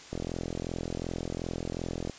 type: click train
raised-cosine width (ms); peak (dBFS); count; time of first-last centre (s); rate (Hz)
2; -20; 85; 0.13-2.097; 42.7
effects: white hiss -48 dBFS RMS until 2.18 s + resampled to 16000 Hz